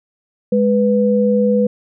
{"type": "tone pair together", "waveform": "sine", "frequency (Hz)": [207.7, 494], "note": ["G#3", "B4"], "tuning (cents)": [0, 0], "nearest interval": "octave + minor third", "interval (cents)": 1500, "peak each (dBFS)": [-14, -14], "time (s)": [0.52, 1.67], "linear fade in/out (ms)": 5, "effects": []}